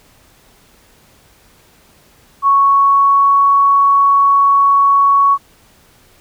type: tone with pitch glide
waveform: sine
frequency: 1108.7 to 1115.8 Hz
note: C#6 to C#6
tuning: 0 to +11 cents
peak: -7 dBFS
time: 2.42-5.38 s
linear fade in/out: 50 ms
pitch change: +11 cents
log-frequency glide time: 2.59-3.48 s
effects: pink hiss -49 dBFS RMS until 6.2 s